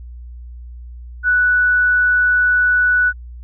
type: tone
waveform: sine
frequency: 1480 Hz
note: F#6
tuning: in tune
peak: -11 dBFS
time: 1.23-3.13 s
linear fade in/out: 50 ms
effects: added 60 Hz sine -31 dBFS peak until 3.43 s